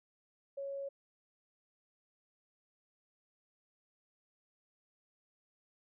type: tone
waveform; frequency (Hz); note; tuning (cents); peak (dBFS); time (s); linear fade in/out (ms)
sine; 554; C#5; -1; -38; 0.57-0.89; 10
effects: none